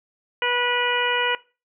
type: harmonic tone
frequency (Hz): 488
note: B4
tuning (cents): -21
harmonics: 1 / 2 / 3 / 4 / 5 / 6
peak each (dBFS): -27 / -27 / -27 / -27 / -27 / -27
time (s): 0.42-1.35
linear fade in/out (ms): 2
effects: noise-tail reverb RT60 0.3 s tail -19 dB re dry